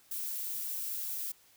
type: noise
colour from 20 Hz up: violet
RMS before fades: -37 dBFS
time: 0.11-1.32 s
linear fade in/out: 5 ms
effects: white hiss -63 dBFS RMS until 1.56 s